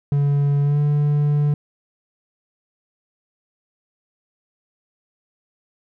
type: tone with pitch glide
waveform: triangle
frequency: 142.6 to 146.61 Hz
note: C#3 to D3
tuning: +49 to -3 cents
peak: -13 dBFS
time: 0.12-1.54 s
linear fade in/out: 2 ms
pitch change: +48 cents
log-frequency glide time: 0.62-0.79 s
effects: none